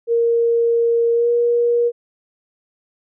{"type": "tone with pitch glide", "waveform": "sine", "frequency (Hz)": [466.2, 475.2], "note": ["A#4", "A#4"], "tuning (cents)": [0, 33], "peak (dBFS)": -13, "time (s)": [0.07, 1.92], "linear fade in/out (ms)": 50, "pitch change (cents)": 33, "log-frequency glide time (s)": [1.13, 1.29], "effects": []}